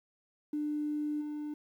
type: tone with level steps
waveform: triangle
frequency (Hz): 298.3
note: D4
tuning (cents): +27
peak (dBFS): -27 / -33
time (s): 0.53-1.54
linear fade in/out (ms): 5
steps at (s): 1.2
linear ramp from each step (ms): 20
effects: tanh soft clip ceiling -29 dBFS + 11-bit